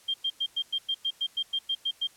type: tone bursts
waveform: sine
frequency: 3188 Hz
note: G7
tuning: 28 cents sharp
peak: -25 dBFS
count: 13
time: 0.08-2.073 s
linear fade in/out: 10 ms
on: 61 ms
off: 100 ms
effects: white hiss -57 dBFS RMS until 2.16 s + low-pass 11000 Hz 12 dB/octave